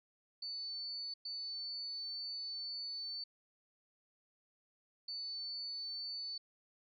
sine tone bursts at uneven times, 4499 Hz, C#8, 25 cents sharp, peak -40 dBFS, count 3, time 0.42-1.14 / 1.25-3.24 / 5.08-6.38 s, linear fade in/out 5 ms, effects none

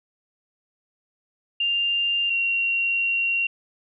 sine tone pair in turn, 2794 / 2751 Hz, F7 / F7, 0 / -27 cents, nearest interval unison, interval 27 cents, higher first, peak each -20 dBFS, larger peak neither, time 1.6-2.3 / 2.3-3.47 s, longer second, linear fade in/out 5 ms, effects none

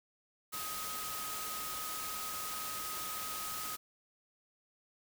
sine tone in noise, 1260 Hz, D#6, 21 cents sharp, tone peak -43 dBFS, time 0.52-3.77 s, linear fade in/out 20 ms, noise white, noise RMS -41 dBFS, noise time 0.52-3.77 s, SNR -5 dB, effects none

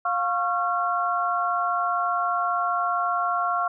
sine tone cluster, 706 / 1099 / 1368 Hz, F5 / C#6 / F6, +19 / -15 / -36 cents, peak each -26 dBFS, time 0.05-3.68 s, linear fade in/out 5 ms, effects none

